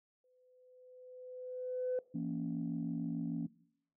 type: tone with exponential growth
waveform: sine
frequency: 505 Hz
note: B4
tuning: 39 cents sharp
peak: -30 dBFS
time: 0.24-1.99 s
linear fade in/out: 2 ms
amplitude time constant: 380 ms
type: chord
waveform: sine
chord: A# diminished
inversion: second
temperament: just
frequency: 167.82 / 233.1 / 279.7 Hz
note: E3 / A#3 / C#4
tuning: +31 / 0 / +16 cents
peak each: -39 dBFS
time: 2.14-3.47 s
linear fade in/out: 10 ms
effects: noise-tail reverb RT60 0.7 s tail -21 dB re dry + tanh soft clip ceiling -28 dBFS

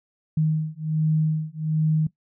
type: beating tone pair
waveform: sine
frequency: 155.56 / 156.86 Hz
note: D#3 / D#3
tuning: 0 / +14 cents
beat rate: 1.3 Hz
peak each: -23 dBFS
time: 0.37-2.07 s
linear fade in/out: 5 ms
effects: noise-tail reverb RT60 0.1 s tail -18 dB re dry

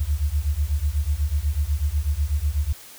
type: beating tone pair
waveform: sine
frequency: 69.3 / 77.4 Hz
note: C#2 / D#2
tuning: 0 / -9 cents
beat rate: 8.1 Hz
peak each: -23 dBFS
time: 0-2.73 s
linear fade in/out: 10 ms
effects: white hiss -44 dBFS RMS until 2.98 s

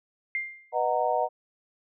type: tone with exponential decay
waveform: sine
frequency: 2100 Hz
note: C7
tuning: 6 cents sharp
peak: -24 dBFS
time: 0.35-0.75 s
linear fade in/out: 1 ms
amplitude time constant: 85 ms
type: chord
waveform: sine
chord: B major seventh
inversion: none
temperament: just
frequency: 493.9 / 617.4 / 740.8 / 926 Hz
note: B4 / D#5 / F#5 / A#5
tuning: 0 / -14 / +2 / -12 cents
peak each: -30 / -28 / -27 / -29 dBFS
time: 0.72-1.29 s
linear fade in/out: 50 ms
effects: none

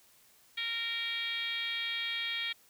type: tone with frequency modulation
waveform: sine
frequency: 2794 Hz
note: F7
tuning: in tune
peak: -32 dBFS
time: 0.57-2.53 s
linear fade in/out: 10 ms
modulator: 471 Hz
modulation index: 2.1
effects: white hiss -63 dBFS RMS until 2.69 s

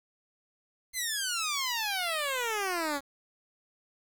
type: exponential sweep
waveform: 10% pulse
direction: down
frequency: 2106 to 271.7 Hz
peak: -21 dBFS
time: 0.93-3.01 s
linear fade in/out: 50 ms
effects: 9-bit

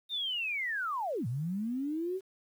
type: linear two-way sweep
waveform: sine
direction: down then up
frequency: 3700 to 110 to 390.3 Hz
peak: -31 dBFS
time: 0.09-2.21 s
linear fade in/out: 50 ms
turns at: 1.27 s
effects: 10-bit

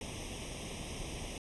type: noise with comb filter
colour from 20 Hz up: pink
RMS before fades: -42 dBFS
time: 0.01-1.38 s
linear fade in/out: 2 ms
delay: 0.34 ms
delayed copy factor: +0.85
effects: resampled to 24000 Hz

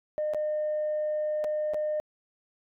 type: tone with dropouts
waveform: sine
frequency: 608 Hz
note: D#5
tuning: 40 cents flat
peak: -25 dBFS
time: 0.18-2 s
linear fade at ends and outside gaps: 0 ms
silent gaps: 0.336-0.346 / 1.441-1.445 / 1.736-1.744 s
effects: tanh soft clip ceiling -23 dBFS

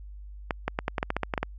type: clicks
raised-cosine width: 0.5 ms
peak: -11 dBFS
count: 12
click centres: 0.508 / 0.68 / 0.789 / 0.881 / 0.982 / 1.029 / 1.104 / 1.166 / 1.233 / 1.338 / 1.378 / 1.43 s
effects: added 50 Hz sine -40 dBFS peak until 1.58 s

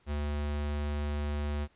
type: tone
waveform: square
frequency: 73.42 Hz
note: D2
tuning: in tune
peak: -31 dBFS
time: 0.06-1.68 s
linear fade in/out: 50 ms
effects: pink hiss -67 dBFS RMS until 1.75 s + resampled to 8000 Hz

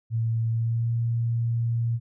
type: tone with pitch glide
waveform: sine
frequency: 113.8 to 116.59 Hz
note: A#2 to A#2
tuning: -41 to +1 cents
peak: -22 dBFS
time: 0.1-2 s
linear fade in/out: 50 ms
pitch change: +42 cents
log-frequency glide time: 0.5-0.9 s
effects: none

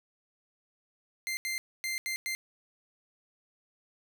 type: tone bursts at uneven times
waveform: sawtooth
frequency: 2088 Hz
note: C7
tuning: 4 cents flat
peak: -28 dBFS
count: 5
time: 1.27-1.37 / 1.45-1.58 / 1.84-1.98 / 2.06-2.16 / 2.26-2.35 s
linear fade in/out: 0 ms
effects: none

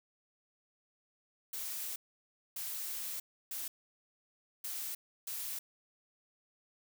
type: noise bursts at uneven times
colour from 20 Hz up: blue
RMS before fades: -40 dBFS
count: 5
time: 1.53-1.96 / 2.56-3.2 / 3.51-3.68 / 4.64-4.95 / 5.27-5.59 s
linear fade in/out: 5 ms
effects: none

